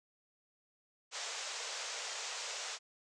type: band-pass noise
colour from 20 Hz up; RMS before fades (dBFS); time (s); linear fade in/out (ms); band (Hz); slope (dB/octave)
white; -42; 1.11-2.79; 50; 440 to 7500; 48
effects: resampled to 22050 Hz